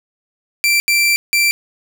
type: tone bursts at uneven times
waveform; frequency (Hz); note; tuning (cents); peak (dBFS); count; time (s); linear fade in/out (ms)
sawtooth; 2349; D7; 0; -8; 3; 0.64-0.8 / 0.88-1.16 / 1.33-1.51; 0
effects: none